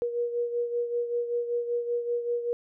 sine beating tone pair, 476.5 / 481.7 Hz, A#4 / B4, +38 / -43 cents, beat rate 5.2 Hz, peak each -27 / -34 dBFS, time 0.02-2.53 s, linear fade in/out 0 ms, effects none

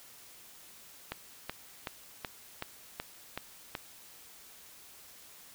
click train, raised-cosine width 0.3 ms, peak -19 dBFS, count 8, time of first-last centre 1.12-3.752 s, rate 2.66 Hz, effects white hiss -54 dBFS RMS until 5.54 s

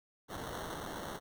white noise with sample-and-hold, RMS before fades -42 dBFS, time 0.28-1.2 s, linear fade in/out 50 ms, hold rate 2450 Hz, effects none

